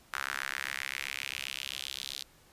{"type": "tone with high-pass filter sweep", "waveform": "sawtooth", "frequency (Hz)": 67.6, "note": "C#2", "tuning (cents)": -43, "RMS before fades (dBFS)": -38, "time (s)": [0.13, 2.23], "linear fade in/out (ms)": 5, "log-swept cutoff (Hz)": [1400, 3900], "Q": 2.9, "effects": ["pink hiss -61 dBFS RMS until 2.52 s", "resampled to 32000 Hz"]}